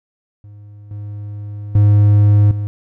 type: tone with level steps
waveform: triangle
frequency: 103.3 Hz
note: G#2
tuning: 9 cents flat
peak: -33 / -23 / -5 / -16 dBFS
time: 0.44-2.67 s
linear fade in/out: 0 ms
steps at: 0.91 / 1.75 / 2.51 s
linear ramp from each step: 2 ms
effects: none